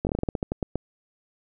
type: slowing click train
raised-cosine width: 2 ms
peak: -12 dBFS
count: 13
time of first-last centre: 0.05-0.756 s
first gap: 19 ms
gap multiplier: 1.19
effects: none